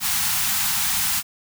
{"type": "band-stop noise", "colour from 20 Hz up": "white", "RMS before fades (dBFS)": -22, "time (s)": [0, 1.23], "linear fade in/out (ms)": 50, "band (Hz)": [240, 730], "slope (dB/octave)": 96, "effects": []}